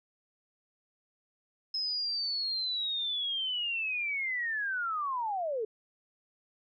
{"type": "linear sweep", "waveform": "sine", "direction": "down", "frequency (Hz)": [5160, 415.3], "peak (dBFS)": -30, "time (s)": [1.74, 5.65], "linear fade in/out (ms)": 5, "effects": []}